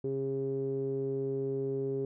sawtooth tone with low-pass filter, 135.4 Hz, C#3, 40 cents flat, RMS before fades -33 dBFS, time 0.04-2.05 s, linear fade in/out 2 ms, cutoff 390 Hz, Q 9.7, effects none

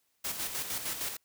white noise with tremolo, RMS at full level -34 dBFS, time 0.24-1.17 s, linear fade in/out 10 ms, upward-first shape square, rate 6.5 Hz, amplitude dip 50%, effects white hiss -75 dBFS RMS until 1.24 s

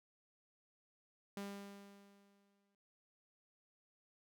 sawtooth tone with exponential decay, 200 Hz, G3, 35 cents sharp, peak -38 dBFS, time 1.37-2.75 s, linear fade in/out 2 ms, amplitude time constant 300 ms, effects none

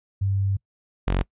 sine / sawtooth tone pair in turn, 98 / 45.94 Hz, G2 / F#1, 0 / -12 cents, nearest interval octave + minor second, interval 1312 cents, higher first, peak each -20 / -16 dBFS, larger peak second, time 0.21-0.57 / 1.07-1.23 s, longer first, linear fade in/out 10 ms, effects noise-tail reverb RT60 0.1 s tail -24 dB re dry + resampled to 8000 Hz

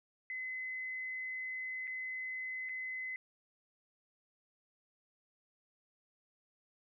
sine tone with dropouts, 2035 Hz, C7, 49 cents flat, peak -38 dBFS, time 0.3-3.16 s, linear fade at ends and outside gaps 1 ms, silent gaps 1.872-1.876 / 2.689-2.693 s, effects none

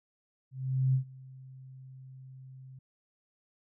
sine tone with ADSR envelope, 131.2 Hz, C3, 5 cents sharp, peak -22 dBFS, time 0.51-2.79 s, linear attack 430 ms, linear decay 99 ms, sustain -24 dB, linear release 5 ms, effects none

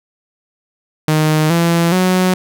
sawtooth tone with pitch steps, 154.9 / 168.92 / 184.21 Hz, D#3 / E3 / F#3, -7 / +43 / -7 cents, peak -7 dBFS, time 1.08-2.34 s, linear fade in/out 2 ms, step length 420 ms, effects none

